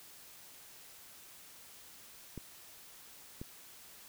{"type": "clicks", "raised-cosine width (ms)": 3, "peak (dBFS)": -29, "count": 2, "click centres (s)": [2.377, 3.415], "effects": ["white hiss -55 dBFS RMS until 4.08 s"]}